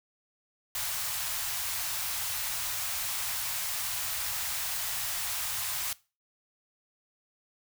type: band-stop noise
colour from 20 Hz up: white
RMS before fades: -33 dBFS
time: 0.75-5.93 s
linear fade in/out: 2 ms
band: 130 to 690 Hz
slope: 24 dB/octave
effects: noise-tail reverb RT60 0.3 s tail -20 dB re dry